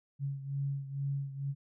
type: beating tone pair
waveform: sine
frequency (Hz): 138.59 / 140.79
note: C#3 / C#3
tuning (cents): 0 / +27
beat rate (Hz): 2.2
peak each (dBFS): -34 / -39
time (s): 0.19-1.55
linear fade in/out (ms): 50
effects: none